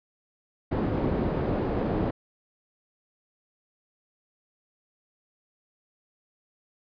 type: low-pass noise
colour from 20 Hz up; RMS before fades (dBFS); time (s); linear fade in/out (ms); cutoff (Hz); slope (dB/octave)
white; -27; 0.71-2.11; 10; 410; 12
effects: resampled to 11025 Hz